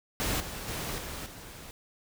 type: noise with level steps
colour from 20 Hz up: pink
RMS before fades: -30 / -39 / -35 / -39 / -46 dBFS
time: 0.2-1.71 s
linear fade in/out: 0 ms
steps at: 0.4 / 0.68 / 0.98 / 1.26 s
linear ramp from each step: 2 ms
effects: none